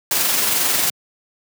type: noise with amplitude modulation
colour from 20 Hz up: white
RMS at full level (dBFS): -17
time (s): 0.11-0.9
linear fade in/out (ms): 2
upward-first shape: sine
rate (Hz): 22.3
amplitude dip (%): 30
effects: high-pass 150 Hz 12 dB/octave